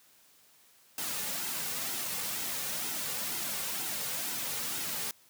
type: noise with flanger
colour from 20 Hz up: white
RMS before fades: -35 dBFS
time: 0.98-5.11 s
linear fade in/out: 2 ms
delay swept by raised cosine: 1.7 to 3.1 ms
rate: 2.1 Hz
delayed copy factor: -0.5
effects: white hiss -62 dBFS RMS until 5.29 s + high-pass 100 Hz 12 dB/octave